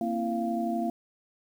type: tone cluster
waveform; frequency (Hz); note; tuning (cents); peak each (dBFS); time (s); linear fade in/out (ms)
sine; 232.9 / 264.8 / 332.6 / 692; A#3 / C4 / E4 / F5; -1 / +21 / +16 / -16; -30 / -37 / -33 / -31; 0.01-0.9; 2
effects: 9-bit